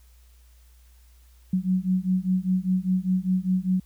sine beating tone pair, 182.8 / 187.8 Hz, F#3 / F#3, -21 / +26 cents, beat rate 5 Hz, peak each -24 dBFS, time 1.53-3.8 s, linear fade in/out 5 ms, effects added 60 Hz sine -51 dBFS peak until 3.85 s + white hiss -63 dBFS RMS until 3.85 s

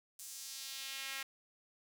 sawtooth tone with high-pass filter sweep, 270.2 Hz, C#4, 44 cents flat, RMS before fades -45 dBFS, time 0.19-1.23 s, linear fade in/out 5 ms, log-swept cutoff 7900 to 1900 Hz, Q 1.3, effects none

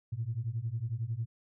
sine beating tone pair, 109 / 120 Hz, A2 / B2, -16 / -49 cents, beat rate 11 Hz, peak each -35 / -34 dBFS, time 0.12-1.26 s, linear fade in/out 10 ms, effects tanh soft clip ceiling -24 dBFS

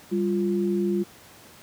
sine tone pair together, 197.74 / 349.2 Hz, G3 / F4, +15 / 0 cents, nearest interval minor seventh, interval 985 cents, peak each -24 dBFS, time 0.11-1.04 s, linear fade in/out 20 ms, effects pink hiss -49 dBFS RMS until 1.62 s + high-pass 100 Hz 12 dB/octave

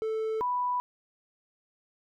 triangle / sine tone pair in turn, 440 / 987.8 Hz, A4 / B5, 0 / 0 cents, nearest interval octave + major second, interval 1400 cents, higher second, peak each -26 dBFS, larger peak neither, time 0.02-0.41 / 0.41-0.8 s, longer neither, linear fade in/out 0 ms, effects none

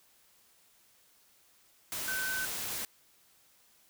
sine tone in noise, 1524 Hz, G6, 49 cents flat, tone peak -33 dBFS, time 2.08-2.45 s, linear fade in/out 0 ms, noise white, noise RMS -37 dBFS, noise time 1.92-2.85 s, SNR +1 dB, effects white hiss -65 dBFS RMS until 3.89 s

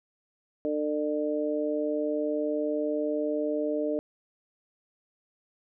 harmonic tone, 150 Hz, D3, 37 cents sharp, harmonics 2 / 3 / 4, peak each -30 / -31 / -30 dBFS, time 0.65-3.99 s, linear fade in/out 0 ms, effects none

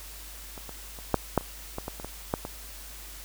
clicks, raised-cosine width 1 ms, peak -27 / -26 / -30 / -7 / -7 / -30 / -18 / -19 / -25 / -22 / -11 / -20 dBFS, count 12, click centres 0.578 / 0.693 / 0.988 / 1.143 / 1.377 / 1.41 / 1.784 / 1.881 / 1.999 / 2.046 / 2.339 / 2.451 s, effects added 50 Hz sine -45 dBFS peak until 3.24 s + white hiss -45 dBFS RMS until 3.24 s

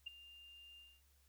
sine tone with ADSR envelope, 2800 Hz, F7, 4 cents sharp, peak -40 dBFS, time 0.06-1.02 s, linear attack 12 ms, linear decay 11 ms, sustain -16 dB, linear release 240 ms, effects added 69 Hz sine -70 dBFS peak until 1.28 s + white hiss -75 dBFS RMS until 1.28 s

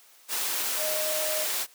sine tone in noise, 619 Hz, D#5, 9 cents flat, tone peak -30 dBFS, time 0.77-1.47 s, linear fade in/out 50 ms, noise white, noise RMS -29 dBFS, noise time 0.28-1.67 s, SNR -4 dB, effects white hiss -56 dBFS RMS until 1.74 s + high-pass 400 Hz 12 dB/octave

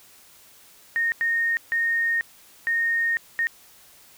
sine tone bursts at uneven times, 1847 Hz, A#6, 16 cents flat, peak -20 dBFS, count 5, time 0.96-1.12 / 1.21-1.57 / 1.72-2.21 / 2.67-3.17 / 3.39-3.47 s, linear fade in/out 0 ms, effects white hiss -52 dBFS RMS until 4.17 s

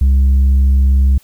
sine tone with tanh clipping, 67 Hz, C2, 42 cents sharp, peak -8 dBFS, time 0.01-1.18 s, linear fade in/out 5 ms, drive 3 dB, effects white hiss -50 dBFS RMS until 1.23 s

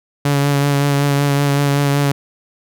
sawtooth tone with vibrato, 141.9 Hz, C#3, 41 cents sharp, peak -9 dBFS, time 0.25-2.12 s, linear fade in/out 5 ms, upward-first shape sine, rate 5.3 Hz, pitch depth 20 cents each way, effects none

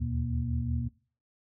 sine tone cluster, 75.7 / 81.1 / 120.4 / 237.2 Hz, D#2 / E2 / B2 / A#3, -47 / -28 / -44 / +30 cents, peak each -32 / -36 / -32 / -36 dBFS, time 0-0.89 s, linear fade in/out 20 ms, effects noise-tail reverb RT60 0.4 s tail -20 dB re dry

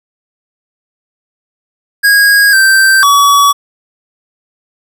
square tone with pitch steps, 1641 / 1562 / 1135 Hz, G#6 / G6 / C#6, -21 / -7 / +41 cents, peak -5 dBFS, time 2.03-3.53 s, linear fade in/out 20 ms, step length 500 ms, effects none

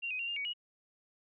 sine tone with pitch steps, 2765 / 2511 / 2760 / 2808 / 2249 / 2900 Hz, F7 / D#7 / F7 / F7 / C#7 / F#7, -18 / +15 / -21 / +9 / +24 / -35 cents, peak -34 dBFS, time 0.02-0.536 s, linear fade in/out 20 ms, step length 86 ms, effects none

